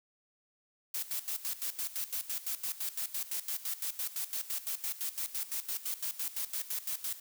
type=noise with tremolo; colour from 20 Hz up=blue; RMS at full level=-35 dBFS; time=0.94-7.2 s; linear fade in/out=5 ms; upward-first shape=square; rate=5.9 Hz; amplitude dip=80%; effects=none